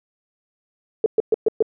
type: tone bursts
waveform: sine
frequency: 440 Hz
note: A4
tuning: in tune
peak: -12 dBFS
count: 5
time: 1.04-1.625 s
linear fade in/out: 2 ms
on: 21 ms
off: 120 ms
effects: none